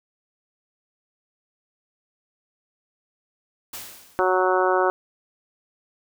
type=noise with exponential decay; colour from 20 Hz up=white; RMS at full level=-33 dBFS; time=3.73-4.47 s; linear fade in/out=5 ms; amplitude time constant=160 ms
type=harmonic tone; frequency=185 Hz; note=F#3; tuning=in tune; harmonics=2 / 3 / 4 / 5 / 6 / 7 / 8; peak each=-22 / -24 / -25 / -26 / -27 / -27 / -28 dBFS; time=4.19-4.9 s; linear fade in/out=0 ms
effects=none